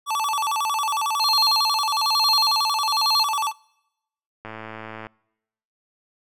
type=tone with vibrato; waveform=square; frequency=1003 Hz; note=B5; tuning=26 cents sharp; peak=-22 dBFS; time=0.06-3.53 s; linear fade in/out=50 ms; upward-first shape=square; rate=11 Hz; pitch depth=230 cents each way
type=tone with tremolo; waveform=triangle; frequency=4216 Hz; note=C8; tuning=12 cents sharp; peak=-15 dBFS; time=1.2-3.23 s; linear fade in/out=2 ms; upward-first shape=triangle; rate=1.1 Hz; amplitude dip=80%
type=click train; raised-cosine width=0.5 ms; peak=-20 dBFS; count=69; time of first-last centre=4.45-5.068 s; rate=110 Hz
effects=noise-tail reverb RT60 0.9 s tail -26 dB re dry + resampled to 32000 Hz